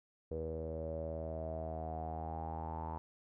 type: tone with low-pass filter sweep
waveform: sawtooth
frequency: 80.2 Hz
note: E2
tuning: 47 cents flat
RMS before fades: -41 dBFS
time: 0.31-2.98 s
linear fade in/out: 0 ms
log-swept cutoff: 480 to 920 Hz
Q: 9.5
effects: none